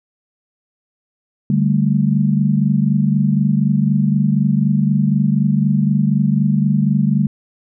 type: chord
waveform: sine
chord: D suspended fourth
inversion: none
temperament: equal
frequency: 146.83 / 196 / 220 Hz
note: D3 / G3 / A3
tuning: 0 / 0 / 0 cents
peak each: -16 / -16 / -18 dBFS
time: 1.5-7.27 s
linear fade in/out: 2 ms
effects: none